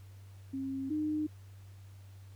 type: tone pair in turn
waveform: sine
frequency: 268.8 / 305.2 Hz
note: C4 / D#4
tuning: +47 / -33 cents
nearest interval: major second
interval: 220 cents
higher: second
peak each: -34 / -30 dBFS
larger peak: second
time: 0.53-0.9 / 0.9-1.27 s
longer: neither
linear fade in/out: 10 ms
effects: added 97 Hz sine -49 dBFS peak until 2.35 s + pink hiss -65 dBFS RMS until 2.35 s